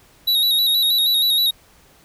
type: tone with vibrato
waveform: square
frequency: 3846 Hz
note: B7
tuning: 47 cents flat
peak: -15 dBFS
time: 0.27-1.51 s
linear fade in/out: 10 ms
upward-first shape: square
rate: 6.3 Hz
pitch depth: 41 cents each way
effects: pink hiss -52 dBFS RMS until 2.04 s